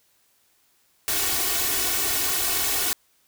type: noise with comb filter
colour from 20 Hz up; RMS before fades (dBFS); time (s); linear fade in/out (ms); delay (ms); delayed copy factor
white; -24; 1.08-2.93; 0; 2.7; +1
effects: white hiss -64 dBFS RMS until 3.27 s